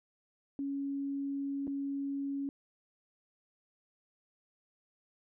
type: tone with dropouts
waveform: sine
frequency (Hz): 278.2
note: C#4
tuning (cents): +6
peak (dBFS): -33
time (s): 0.59-2.49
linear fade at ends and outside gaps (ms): 1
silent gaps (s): 1.67-1.677
effects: none